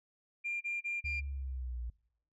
sine tone bursts, 2392 Hz, D7, 31 cents sharp, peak -33 dBFS, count 4, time 0.44-1.21 s, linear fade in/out 20 ms, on 170 ms, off 30 ms
sine linear sweep, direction down, 73.7 to 58.27 Hz, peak -36 dBFS, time 1.04-1.9 s, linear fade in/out 5 ms
effects noise-tail reverb RT60 0.7 s tail -23 dB re dry + tanh soft clip ceiling -29 dBFS

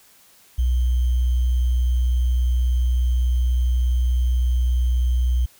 sine tone with sample-and-hold, 61.74 Hz, B1, in tune, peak -16 dBFS, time 0.58-5.46 s, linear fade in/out 10 ms, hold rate 3150 Hz, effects white hiss -53 dBFS RMS until 5.59 s

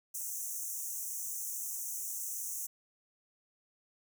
pink high-pass noise, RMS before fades -39 dBFS, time 0.14-2.67 s, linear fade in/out 10 ms, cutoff 5900 Hz, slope 96 dB/octave, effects none

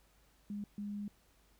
sine tone bursts at uneven times, 205.1 Hz, G#3, 21 cents flat, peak -38 dBFS, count 2, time 0.5-0.64 / 0.78-1.08 s, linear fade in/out 2 ms, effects added 50 Hz sine -69 dBFS peak until 1.59 s + pink hiss -70 dBFS RMS until 1.59 s

